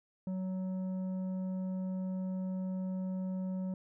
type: tone with tanh clipping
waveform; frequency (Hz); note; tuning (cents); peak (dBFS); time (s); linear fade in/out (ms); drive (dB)
sine; 186.6; F#3; +15; -35; 0.27-3.74; 2; 8
effects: none